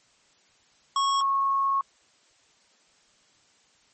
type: tone pair in turn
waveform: square / sine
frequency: 1100 / 1095.6 Hz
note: C#6 / C#6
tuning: -14 / -21 cents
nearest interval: unison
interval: 7 cents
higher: first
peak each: -22 / -21 dBFS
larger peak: second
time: 0.96-1.21 / 1.21-1.81 s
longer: second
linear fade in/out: 2 ms
effects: white hiss -62 dBFS RMS until 3.93 s + MP3 32 kbps